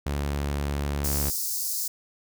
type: tone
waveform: sawtooth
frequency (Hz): 71.5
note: D2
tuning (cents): -46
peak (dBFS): -22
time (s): 0.06-1.3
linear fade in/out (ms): 5
type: high-pass noise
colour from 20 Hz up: white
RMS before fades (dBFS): -29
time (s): 1.04-1.88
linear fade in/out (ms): 5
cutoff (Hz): 4600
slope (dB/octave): 48
effects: none